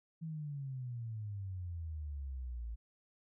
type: exponential sweep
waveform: sine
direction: down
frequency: 164.81 to 55 Hz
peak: -39 dBFS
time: 0.21-2.76 s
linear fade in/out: 20 ms
effects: none